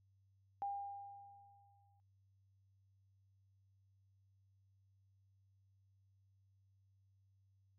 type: tone with exponential decay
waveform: sine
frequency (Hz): 802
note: G5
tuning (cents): +39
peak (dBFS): -37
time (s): 0.62-2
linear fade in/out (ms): 0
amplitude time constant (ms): 300
effects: added 97 Hz sine -70 dBFS peak until 7.78 s